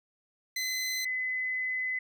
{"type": "tone pair in turn", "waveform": ["20% pulse", "sine"], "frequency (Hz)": [2034, 2022], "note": ["C7", "B6"], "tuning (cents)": [-50, 40], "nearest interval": "unison", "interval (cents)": 10, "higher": "first", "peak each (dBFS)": [-25, -29], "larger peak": "first", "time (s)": [[0.56, 1.05], [1.05, 1.99]], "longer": "second", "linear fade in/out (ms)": 5, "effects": []}